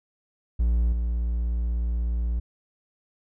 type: tone with level steps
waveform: triangle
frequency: 58.27 Hz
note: A#1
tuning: in tune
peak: -17 / -21 dBFS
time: 0.59-2.4 s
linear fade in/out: 10 ms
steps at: 0.92 s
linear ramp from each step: 5 ms
effects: none